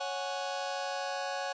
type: chord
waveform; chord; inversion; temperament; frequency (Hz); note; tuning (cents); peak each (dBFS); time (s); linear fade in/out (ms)
sawtooth; C# suspended fourth; none; just; 554.4 / 739.2 / 831.5; C#5 / F#5 / G#5; 0 / -2 / +2; -33 / -33 / -35; 0-1.53; 10
effects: resampled to 16000 Hz